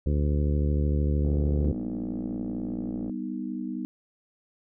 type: harmonic tone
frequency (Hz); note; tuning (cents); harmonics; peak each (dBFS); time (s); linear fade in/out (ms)
73.2; D2; -5; 1 / 2 / 3 / 4 / 5 / 6 / 7; -23 / -29 / -33 / -35 / -37 / -39 / -40; 0.06-1.72; 5
type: click train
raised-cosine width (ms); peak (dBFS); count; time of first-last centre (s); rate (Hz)
2; -26; 109; 1.25-3.096; 58.5
type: chord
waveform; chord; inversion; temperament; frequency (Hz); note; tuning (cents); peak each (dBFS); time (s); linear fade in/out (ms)
sine; G augmented; none; equal; 196 / 246.9 / 311.1; G3 / B3 / D#4; 0 / 0 / 0; -35 / -33 / -35; 1.65-3.85; 0
effects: none